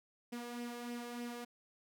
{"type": "tone with flanger", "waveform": "sawtooth", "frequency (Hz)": 240, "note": "B3", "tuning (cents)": -49, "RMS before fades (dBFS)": -44, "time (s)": [0.32, 1.45], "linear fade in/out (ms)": 10, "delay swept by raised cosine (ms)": [0.36, 1.86], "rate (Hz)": 3.3, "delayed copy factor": 0.5, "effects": []}